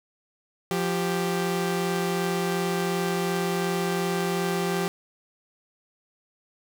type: tone pair together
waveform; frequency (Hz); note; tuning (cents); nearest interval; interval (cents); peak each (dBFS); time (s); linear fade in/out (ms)
sawtooth; 174.62 / 392; F3 / G4; 0 / 0; octave + major second; 1400; -23; 0.71-4.88; 0
effects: none